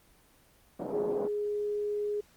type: band-pass noise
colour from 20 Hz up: white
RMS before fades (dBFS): -36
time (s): 0.79-1.28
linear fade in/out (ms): 10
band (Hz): 170 to 680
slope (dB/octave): 24
type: tone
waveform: sine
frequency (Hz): 415.3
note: G#4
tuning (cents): 0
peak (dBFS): -29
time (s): 0.92-2.21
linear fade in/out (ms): 10
effects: pink hiss -62 dBFS RMS until 2.36 s + Opus 24 kbps